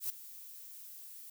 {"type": "noise with ADSR envelope", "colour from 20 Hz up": "violet", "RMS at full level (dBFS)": -34, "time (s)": [0, 1.3], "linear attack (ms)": 96, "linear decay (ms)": 8, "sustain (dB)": -16, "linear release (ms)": 5, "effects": []}